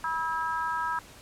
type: harmonic tone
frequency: 323.9 Hz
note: E4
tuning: 30 cents flat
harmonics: 3 / 4 / 5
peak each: -30 / -32 / -34 dBFS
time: 0.04-0.99 s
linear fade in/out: 2 ms
effects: pink hiss -50 dBFS RMS until 1.21 s + low-pass 12000 Hz 12 dB/octave